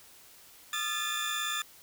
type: tone cluster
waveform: 30% pulse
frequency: 1224 / 1355 / 1740 / 3538 Hz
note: D#6 / E6 / A6 / A7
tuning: -29 / +47 / -20 / +9 cents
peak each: -34 / -40 / -33 / -32 dBFS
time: 0.73-1.62 s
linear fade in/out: 2 ms
effects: white hiss -55 dBFS RMS until 1.82 s